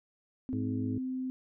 sine tone, 258.1 Hz, C4, 23 cents flat, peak -32 dBFS, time 0.49-1.3 s, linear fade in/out 0 ms
harmonic tone, 105.5 Hz, G#2, 28 cents sharp, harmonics 1 / 2 / 3 / 4, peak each -35 / -40 / -41 / -45 dBFS, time 0.53-0.98 s, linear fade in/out 0 ms
effects none

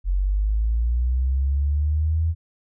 sine linear sweep, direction up, 44.62 to 83 Hz, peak -18 dBFS, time 0.04-2.35 s, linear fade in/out 50 ms, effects none

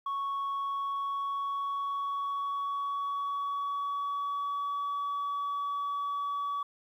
sine tone with pitch glide, 1108.7 to 1139.2 Hz, C#6 to C#6, 0 to +47 cents, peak -28 dBFS, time 0.06-6.63 s, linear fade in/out 5 ms, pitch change +47 cents, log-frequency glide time 0.5-4.84 s, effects tanh soft clip ceiling -29 dBFS + 11-bit

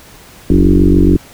sine tone with frequency modulation, 174.61 Hz, F3, in tune, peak -5 dBFS, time 0.5-1.17 s, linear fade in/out 2 ms, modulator 47.2 Hz, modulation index 3.9, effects pink hiss -39 dBFS RMS until 1.33 s

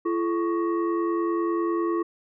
sine tone with frequency modulation, 340 Hz, F4, 46 cents flat, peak -22 dBFS, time 0.05-2.03 s, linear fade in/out 10 ms, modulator 770 Hz, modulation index 0.77, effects none

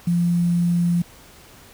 sine tone with quantisation, 173.1 Hz, F3, 15 cents flat, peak -16 dBFS, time 0.07-1.02 s, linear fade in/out 5 ms, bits 7, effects pink hiss -47 dBFS RMS until 1.73 s

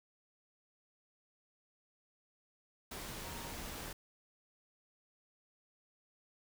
sine tone in noise, 935 Hz, A#5, 5 cents sharp, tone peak -53 dBFS, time 3.23-3.53 s, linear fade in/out 5 ms, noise pink, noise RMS -45 dBFS, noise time 2.91-3.93 s, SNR -11 dB, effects none

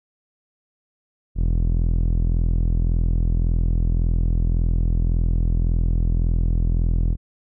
sawtooth tone with low-pass filter, 41.8 Hz, E1, 25 cents sharp, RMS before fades -19 dBFS, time 1.35-7.17 s, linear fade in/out 50 ms, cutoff 200 Hz, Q 0.6, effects none

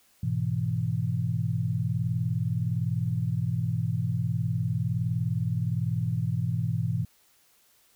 sine chord, E major, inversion first, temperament equal, 103.83 / 123.47 / 164.81 Hz, G#2 / B2 / E3, 0 / 0 / 0 cents, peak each -30 / -28 / -30 dBFS, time 0.23-7.05 s, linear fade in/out 5 ms, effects white hiss -63 dBFS RMS until 7.95 s

